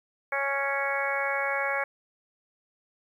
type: harmonic tone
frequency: 277.2 Hz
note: C#4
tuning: in tune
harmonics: 2 / 3 / 4 / 5 / 6 / 7 / 8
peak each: -32 / -34 / -35 / -35 / -32 / -36 / -32 dBFS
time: 0.32-1.84 s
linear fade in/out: 5 ms
effects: 10-bit